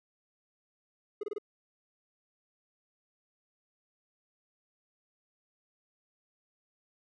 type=tone bursts; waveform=triangle; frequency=415.3 Hz; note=G#4; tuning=in tune; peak=-30 dBFS; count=4; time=1.21-1.384 s; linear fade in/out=5 ms; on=24 ms; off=26 ms; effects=none